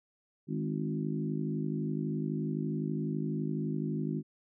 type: harmonic tone with a mistuned harmonic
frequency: 51.91 Hz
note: G#1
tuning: in tune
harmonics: 3 / 4 / 5 / 6 / 7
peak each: -34 / -36 / -38 / -40 / -41 dBFS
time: 0.47-4.23 s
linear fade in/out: 50 ms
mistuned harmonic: 5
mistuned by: +22 cents
effects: none